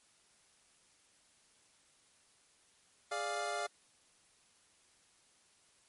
25% pulse chord, D diminished, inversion second, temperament equal, 415.3 / 587.3 / 698.5 Hz, Ab4 / D5 / F5, 0 / 0 / 0 cents, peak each -39 / -37 / -34 dBFS, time 3.11-3.67 s, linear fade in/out 10 ms, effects white hiss -68 dBFS RMS until 5.88 s + MP3 48 kbps

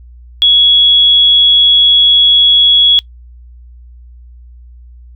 sine tone, 3352 Hz, G#7, 15 cents sharp, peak -4 dBFS, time 0.42-2.99 s, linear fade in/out 0 ms, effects noise-tail reverb RT60 0.1 s tail -23 dB re dry + added 60 Hz sine -33 dBFS peak until 5.15 s

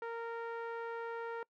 sawtooth tone with low-pass filter, 462.6 Hz, A#4, 13 cents flat, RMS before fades -41 dBFS, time 0.02-1.43 s, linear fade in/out 2 ms, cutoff 1500 Hz, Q 1.4, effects noise-tail reverb RT60 0.1 s tail -25 dB re dry

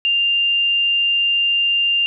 sine tone, 2794 Hz, F7, in tune, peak -14 dBFS, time 0.05-2.06 s, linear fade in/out 0 ms, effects none

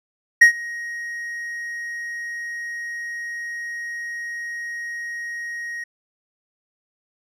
triangle tone with ADSR envelope, 1881 Hz, A#6, 15 cents sharp, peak -3 dBFS, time 0.41-5.84 s, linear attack 10 ms, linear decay 100 ms, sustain -23 dB, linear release 6 ms, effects resampled to 32000 Hz

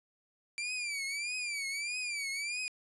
sawtooth tone with vibrato, 2337 Hz, D7, 9 cents flat, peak -31 dBFS, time 0.58-2.68 s, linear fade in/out 0 ms, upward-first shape triangle, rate 1.6 Hz, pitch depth 140 cents each way, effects resampled to 24000 Hz + 11-bit

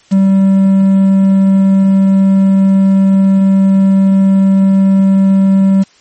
triangle tone with quantisation, 193.5 Hz, G3, 22 cents flat, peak -3 dBFS, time 0.11-5.84 s, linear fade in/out 20 ms, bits 5, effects white hiss -47 dBFS RMS until 6 s + MP3 32 kbps

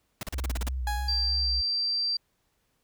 pink noise bursts, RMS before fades -34 dBFS, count 9, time 0.21-0.687 s, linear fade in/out 2 ms, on 21 ms, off 36 ms
sine tone with vibrato, 62.3 Hz, B1, 16 cents sharp, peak -28 dBFS, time 0.33-1.62 s, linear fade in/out 20 ms, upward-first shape square, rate 3.1 Hz, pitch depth 63 cents each way
30% pulse tone with exponential decay, 830.6 Hz, G#5, in tune, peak -25 dBFS, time 0.87-1.61 s, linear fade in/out 2 ms, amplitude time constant 160 ms
sine tone, 4699 Hz, D8, in tune, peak -25 dBFS, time 1.08-2.17 s, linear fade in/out 5 ms
effects pink hiss -73 dBFS RMS until 2.83 s

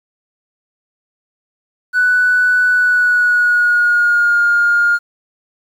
triangle tone with pitch glide, 1487 to 1415.8 Hz, F#6 to F6, +8 to +23 cents, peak -6 dBFS, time 1.93-4.99 s, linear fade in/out 50 ms, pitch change -85 cents, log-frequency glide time 2.69-4.41 s, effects tanh soft clip ceiling -7 dBFS + 8-bit

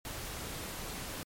pink noise, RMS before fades -41 dBFS, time 0.05-1.23 s, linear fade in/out 0 ms, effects MP3 64 kbps

